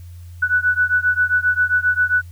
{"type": "beating tone pair", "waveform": "sine", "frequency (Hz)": [1480, 1487.5], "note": ["F#6", "F#6"], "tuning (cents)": [0, 9], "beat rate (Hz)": 7.5, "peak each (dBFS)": [-17, -18], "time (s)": [0.42, 2.22], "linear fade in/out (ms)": 10, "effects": ["added 87 Hz sine -34 dBFS peak until 2.31 s", "white hiss -55 dBFS RMS until 2.31 s"]}